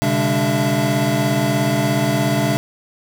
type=tone cluster; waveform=square; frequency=126.2 / 143.1 / 203.4 / 292.8 / 669 Hz; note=B2 / D3 / G#3 / D4 / E5; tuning=+38 / -45 / -36 / -5 / +25 cents; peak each=-23 dBFS; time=0.02-2.57 s; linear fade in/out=0 ms; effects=none

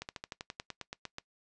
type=slowing click train; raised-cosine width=0.2 ms; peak=-22 dBFS; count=13; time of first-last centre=0.02-1.184 s; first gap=69 ms; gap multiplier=1.06; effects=noise-tail reverb RT60 0.1 s tail -21 dB re dry + resampled to 22050 Hz

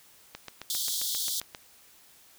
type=click train; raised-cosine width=0.2 ms; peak=-21 dBFS; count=10; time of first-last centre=0.35-1.548 s; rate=7.51 Hz
type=high-pass noise; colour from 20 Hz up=pink; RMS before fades=-31 dBFS; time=0.7-1.4 s; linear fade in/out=0 ms; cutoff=3300 Hz; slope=96 dB/octave
effects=white hiss -57 dBFS RMS until 2.38 s

